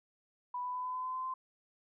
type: tone with pitch steps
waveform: sine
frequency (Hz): 987.8 / 994.7 / 1001.6 / 1008.6 / 1015.6 / 1022.6 / 1029.7 / 1036.9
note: B5 / B5 / B5 / B5 / B5 / C6 / C6 / C6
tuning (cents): 0 / +12 / +24 / +36 / +48 / -40 / -28 / -16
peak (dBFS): -35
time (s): 0.54-1.34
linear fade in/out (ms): 5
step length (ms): 100
effects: none